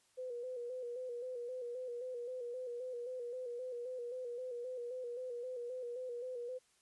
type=tone with vibrato; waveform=sine; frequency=493.9 Hz; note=B4; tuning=in tune; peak=-40 dBFS; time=0.17-6.59 s; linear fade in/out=20 ms; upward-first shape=square; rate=3.8 Hz; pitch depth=52 cents each way; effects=white hiss -72 dBFS RMS until 6.81 s + resampled to 24000 Hz